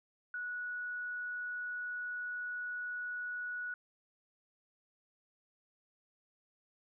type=tone; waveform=sine; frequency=1467 Hz; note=F#6; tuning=15 cents flat; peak=-37 dBFS; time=0.34-3.74 s; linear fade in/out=2 ms; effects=none